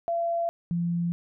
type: tone pair in turn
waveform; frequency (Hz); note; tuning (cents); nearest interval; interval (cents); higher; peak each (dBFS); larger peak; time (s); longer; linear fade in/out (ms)
sine; 679 / 171.67; F5 / F3; -49 / -29; 2 octaves; 2380; first; -24; neither; 0.08-0.49 / 0.71-1.12; neither; 0
effects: none